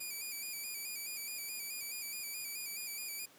5% pulse tone with vibrato, 2372 Hz, D7, 17 cents sharp, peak -31 dBFS, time 0-3.26 s, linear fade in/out 10 ms, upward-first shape square, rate 4.7 Hz, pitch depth 50 cents each way, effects pink hiss -61 dBFS RMS until 3.38 s + high-pass 200 Hz 12 dB/octave

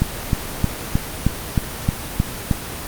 click train, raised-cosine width 5 ms, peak -3 dBFS, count 9, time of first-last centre 0.02-2.512 s, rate 3.21 Hz, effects pink hiss -29 dBFS RMS until 2.87 s + Opus 24 kbps

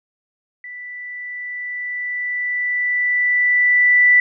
sine tone with level ramp, 1975 Hz, B6, in tune, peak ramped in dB -31 to -8 dBFS, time 0.64-4.2 s, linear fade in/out 2 ms, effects none

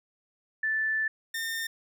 sine / sawtooth tone pair in turn, 1757 / 1815.8 Hz, A6 / A#6, -3 / -46 cents, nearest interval minor second, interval 57 cents, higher second, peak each -25 / -27 dBFS, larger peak first, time 0.63-1.08 / 1.34-1.67 s, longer first, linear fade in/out 5 ms, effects none

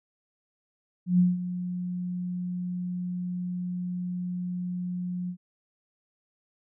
sine tone with ADSR envelope, 179.2 Hz, F3, 45 cents sharp, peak -16 dBFS, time 1.06-5.37 s, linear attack 130 ms, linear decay 180 ms, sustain -13 dB, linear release 80 ms, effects none

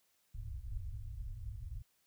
pink low-pass noise, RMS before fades -43 dBFS, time 0.34-1.83 s, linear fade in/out 10 ms, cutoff 120 Hz, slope 96 dB/octave, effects white hiss -75 dBFS RMS until 2.06 s

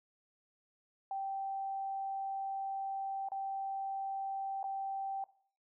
sine tone with dropouts, 780 Hz, G5, 9 cents flat, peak -35 dBFS, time 1.11-5.24 s, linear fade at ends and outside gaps 2 ms, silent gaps 3.287-3.318 / 4.63-4.64 s, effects noise-tail reverb RT60 0.5 s tail -18 dB re dry

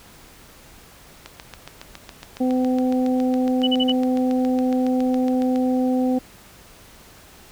click train, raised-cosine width 0.2 ms, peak -18 dBFS, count 32, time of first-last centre 1.26-5.56 s, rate 7.21 Hz
harmonic tone, 254.8 Hz, C4, 46 cents flat, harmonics 1 / 2 / 3, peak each -18 / -25 / -30 dBFS, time 2.4-6.19 s, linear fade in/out 10 ms
sine tone bursts, 2969 Hz, F#7, 5 cents sharp, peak -19 dBFS, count 4, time 3.63-3.922 s, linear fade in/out 10 ms, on 43 ms, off 40 ms
effects pink hiss -47 dBFS RMS until 7.51 s

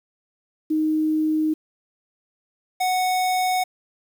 sine / square tone pair in turn, 311.1 / 738.5 Hz, D#4 / F#5, 0 / -3 cents, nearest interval octave + minor third, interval 1497 cents, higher second, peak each -18 / -20 dBFS, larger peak first, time 0.7-1.54 / 2.8-3.64 s, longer neither, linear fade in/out 10 ms, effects 8-bit

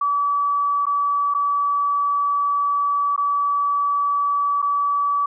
sine tone with dropouts, 1147 Hz, D6, 41 cents flat, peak -17 dBFS, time 0.01-5.26 s, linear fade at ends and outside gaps 5 ms, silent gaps 0.856-0.866 / 1.34-1.347 / 3.163-3.177 / 4.619-4.625 s, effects none

